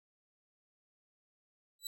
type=tone with exponential growth; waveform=20% pulse; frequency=3951 Hz; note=B7; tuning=in tune; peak=-28 dBFS; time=1.79-1.87 s; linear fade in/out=2 ms; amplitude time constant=16 ms; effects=none